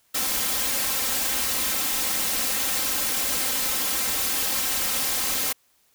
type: noise with comb filter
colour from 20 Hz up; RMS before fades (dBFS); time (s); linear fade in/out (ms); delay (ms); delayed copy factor
white; -25; 0.14-5.53; 10; 3.8; +0.75
effects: white hiss -64 dBFS RMS until 5.94 s